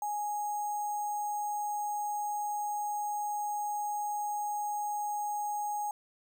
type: tone with sample-and-hold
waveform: sine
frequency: 830.6 Hz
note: G#5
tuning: in tune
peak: -31 dBFS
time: 0.02-5.91 s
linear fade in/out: 2 ms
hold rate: 7350 Hz
effects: none